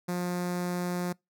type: tone with notch filter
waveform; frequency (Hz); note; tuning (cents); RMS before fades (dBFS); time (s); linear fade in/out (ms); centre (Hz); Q
sawtooth; 177.7; F3; +30; -31; 0.08-1.13; 10; 3000; 1.5
effects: noise-tail reverb RT60 0.2 s tail -26 dB re dry